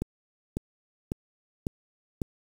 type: click train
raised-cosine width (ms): 3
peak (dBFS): -16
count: 5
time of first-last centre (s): 0.02-2.218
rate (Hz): 1.82
effects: 7-bit